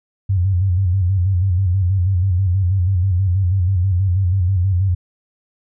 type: tone with vibrato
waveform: sine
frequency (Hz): 92.8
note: F#2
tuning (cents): +6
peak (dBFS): -13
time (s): 0.29-4.95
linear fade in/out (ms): 10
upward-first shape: square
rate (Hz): 6.2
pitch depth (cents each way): 84
effects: none